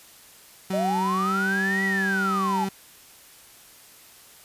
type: tone with pitch glide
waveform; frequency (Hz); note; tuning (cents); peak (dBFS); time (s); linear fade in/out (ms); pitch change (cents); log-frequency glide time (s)
35% pulse; 189.1 to 193.52; F#3 to G3; +38 to -22; -24; 0.7-2.69; 5; +40; 1.24-1.29
type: linear two-way sweep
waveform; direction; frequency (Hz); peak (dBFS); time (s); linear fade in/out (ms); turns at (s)
sine; up then down; 580 to 1964 to 817; -23; 0.73-2.65; 10; 1.84
effects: white hiss -50 dBFS RMS until 4.44 s + resampled to 32000 Hz